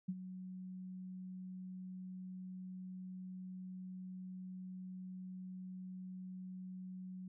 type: tone with ADSR envelope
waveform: sine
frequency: 185 Hz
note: F#3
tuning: in tune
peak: -34 dBFS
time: 0.08-7.28 s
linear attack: 11 ms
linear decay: 45 ms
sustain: -11 dB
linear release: 3 ms
effects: none